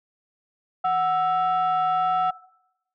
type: tone pair together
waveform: sine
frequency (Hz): 740 / 1318.5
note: F#5 / E6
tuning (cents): 0 / 0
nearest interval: minor seventh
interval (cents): 1000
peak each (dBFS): -19 / -23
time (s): 0.84-2.31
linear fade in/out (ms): 10
effects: noise-tail reverb RT60 0.8 s tail -20 dB re dry + tanh soft clip ceiling -16 dBFS